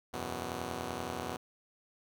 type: chord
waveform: 5% pulse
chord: E suspended second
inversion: none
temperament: just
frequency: 82.41 / 92.71 / 123.61 Hz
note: E2 / F#2 / B2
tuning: 0 / +4 / +2 cents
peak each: -31 dBFS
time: 0.13-1.37 s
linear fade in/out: 10 ms
effects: none